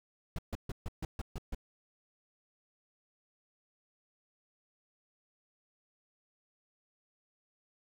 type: noise bursts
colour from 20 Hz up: brown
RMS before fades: -36 dBFS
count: 8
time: 0.36-1.548 s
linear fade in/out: 2 ms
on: 26 ms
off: 140 ms
effects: none